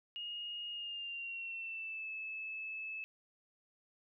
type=tone with pitch glide; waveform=sine; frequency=2861 to 2608 Hz; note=F7 to E7; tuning=+41 to -19 cents; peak=-40 dBFS; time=0.16-3.04 s; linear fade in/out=0 ms; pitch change=-160 cents; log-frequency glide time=0.71-2.1 s; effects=none

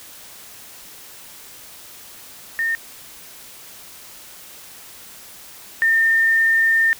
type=tone pair in turn; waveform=sine; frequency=1824 / 1811.4 Hz; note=A#6 / A6; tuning=-38 / +50 cents; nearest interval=unison; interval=12 cents; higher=first; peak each=-18 / -13 dBFS; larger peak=second; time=2.59-2.75 / 5.82-6.93 s; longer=second; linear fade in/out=0 ms; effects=white hiss -41 dBFS RMS until 6.99 s

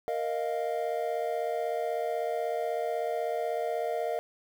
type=chord; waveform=triangle; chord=Bb suspended fourth; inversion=none; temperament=equal; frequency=466.2 / 622.3 / 698.5 Hz; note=Bb4 / Eb5 / F5; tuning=0 / 0 / 0 cents; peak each=-31 dBFS; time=0.08-4.19 s; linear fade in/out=0 ms; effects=9-bit

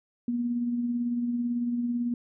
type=tone with tremolo; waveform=sine; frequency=240 Hz; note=B3; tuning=49 cents flat; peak=-24 dBFS; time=0.28-2.14 s; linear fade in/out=2 ms; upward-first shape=sine; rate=18 Hz; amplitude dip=35%; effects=none

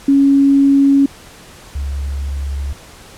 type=tone pair in turn; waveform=sine; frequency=277.2 / 69.62 Hz; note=C#4 / C#2; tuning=0 / +8 cents; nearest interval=2 octaves; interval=2392 cents; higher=first; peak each=-7 / -18 dBFS; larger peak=first; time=0.08-1.06 / 1.75-2.73 s; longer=neither; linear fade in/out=5 ms; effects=pink hiss -39 dBFS RMS until 3.17 s + low-pass 11000 Hz 12 dB/octave

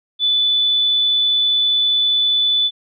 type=tone; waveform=sine; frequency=3485 Hz; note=A7; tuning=17 cents flat; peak=-13 dBFS; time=0.19-2.71 s; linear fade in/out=50 ms; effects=none

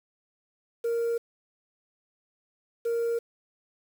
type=tone pair in turn; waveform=sine; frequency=465.8 / 465.8 Hz; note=A#4 / A#4; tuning=-1 / -1 cents; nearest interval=unison; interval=0 cents; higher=neither; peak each=-22 dBFS; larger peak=neither; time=0.84-1.18 / 2.85-3.19 s; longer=neither; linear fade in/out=10 ms; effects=tanh soft clip ceiling -24 dBFS + 8-bit

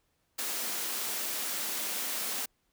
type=high-pass noise; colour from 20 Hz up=white; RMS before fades=-34 dBFS; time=0.38-2.46 s; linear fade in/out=10 ms; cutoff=190 Hz; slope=48 dB/octave; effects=pink hiss -75 dBFS RMS until 2.72 s

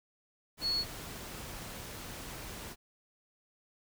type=tone in noise; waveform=sine; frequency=4368 Hz; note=C#8; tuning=26 cents flat; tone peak=-29 dBFS; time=0.61-0.85 s; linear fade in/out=50 ms; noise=pink; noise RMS=-44 dBFS; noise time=0.57-2.76 s; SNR=+12 dB; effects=none

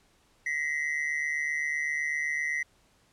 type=ring-modulated tone; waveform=triangle; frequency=1975.5 Hz; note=B6; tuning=in tune; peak=-23 dBFS; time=0.46-2.63 s; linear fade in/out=5 ms; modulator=73.9 Hz; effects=pink hiss -65 dBFS RMS until 3.12 s + low-pass 10000 Hz 12 dB/octave

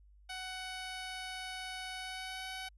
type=tone with pitch glide; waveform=10% pulse; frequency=746 to 753.8 Hz; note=F#5 to F#5; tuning=+14 to +32 cents; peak=-32 dBFS; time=0.29-2.69 s; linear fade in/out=10 ms; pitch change=+18 cents; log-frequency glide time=1.95-2.46 s; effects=added 50 Hz sine -58 dBFS peak until 2.77 s + resampled to 24000 Hz

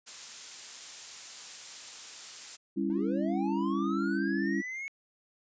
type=noise; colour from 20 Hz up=blue; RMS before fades=-39 dBFS; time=0.06-2.57 s; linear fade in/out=20 ms
type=chord; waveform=sine; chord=C# diminished; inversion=second; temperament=just; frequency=199.57 / 277.2 / 332.6 Hz; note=G3 / C#4 / E4; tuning=+31 / 0 / +16 cents; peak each=-32 dBFS; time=2.76-4.62 s; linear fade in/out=20 ms
type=linear sweep; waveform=triangle; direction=up; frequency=293.7 to 2214 Hz; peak=-34 dBFS; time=2.9-4.88 s; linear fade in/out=0 ms
effects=resampled to 16000 Hz

